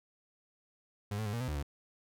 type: tone with pitch steps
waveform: 35% pulse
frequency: 102.5 / 109.2 / 103.1 / 117.9 / 127.3 / 75 / 71.4 Hz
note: G#2 / A2 / G#2 / A#2 / C3 / D2 / D2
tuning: -22 / -13 / -12 / +20 / -47 / +37 / -48 cents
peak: -32 dBFS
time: 1.11-1.628 s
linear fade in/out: 5 ms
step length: 74 ms
effects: none